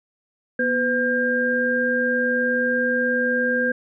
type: tone cluster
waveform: sine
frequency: 243.6 / 505 / 1602 Hz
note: B3 / B4 / G6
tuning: -24 / +39 / +37 cents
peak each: -25 / -23 / -21 dBFS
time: 0.59-3.72 s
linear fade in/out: 5 ms
effects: none